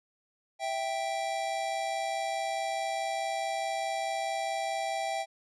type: tone pair together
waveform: square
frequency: 659.3 / 784 Hz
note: E5 / G5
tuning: 0 / 0 cents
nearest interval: minor third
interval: 300 cents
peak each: -35 / -33 dBFS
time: 0.59-5.26 s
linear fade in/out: 50 ms
effects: resampled to 22050 Hz